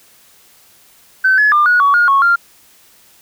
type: tone with pitch steps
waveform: sine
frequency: 1532 / 1703 / 1197 / 1456 / 1127 / 1428 / 1101 / 1392 Hz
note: G6 / G#6 / D6 / F#6 / C#6 / F6 / C#6 / F6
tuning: -40 / +43 / +33 / -28 / +28 / +38 / -12 / -6 cents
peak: -7 dBFS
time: 1.24-2.36 s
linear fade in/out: 10 ms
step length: 140 ms
effects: tanh soft clip ceiling -3 dBFS + white hiss -48 dBFS RMS until 3.21 s